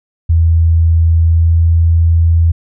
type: tone with pitch glide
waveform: sine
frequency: 82.41 to 83.08 Hz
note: E2 to E2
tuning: 0 to +14 cents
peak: -6 dBFS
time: 0.29-2.52 s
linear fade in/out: 10 ms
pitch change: +14 cents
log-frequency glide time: 1.23-1.58 s
effects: none

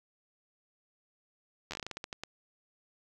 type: slowing click train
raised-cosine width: 0.2 ms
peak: -21 dBFS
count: 13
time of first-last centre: 1.71-2.236 s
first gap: 11 ms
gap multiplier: 1.23
effects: none

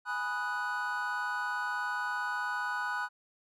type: chord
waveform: triangle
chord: G# minor seventh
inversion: none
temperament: equal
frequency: 830.6 / 987.8 / 1244.5 / 1480 Hz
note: G#5 / B5 / D#6 / F#6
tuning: 0 / 0 / 0 / 0 cents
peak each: -38 / -36 / -38 / -32 dBFS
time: 0.05-3.09 s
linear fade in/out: 50 ms
effects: none

